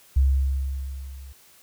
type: tone with level ramp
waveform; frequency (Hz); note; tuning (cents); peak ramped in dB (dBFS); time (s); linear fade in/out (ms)
sine; 67.5; C#2; -45; -13 to -39; 0.16-1.33; 10
effects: tanh soft clip ceiling -9 dBFS + white hiss -54 dBFS RMS until 1.62 s